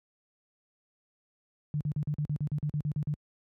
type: tone bursts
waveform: sine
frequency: 148.7 Hz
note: D3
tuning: 22 cents sharp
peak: -27 dBFS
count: 13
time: 1.74-3.139 s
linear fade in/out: 0 ms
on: 67 ms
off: 44 ms
effects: high-pass 60 Hz 12 dB/octave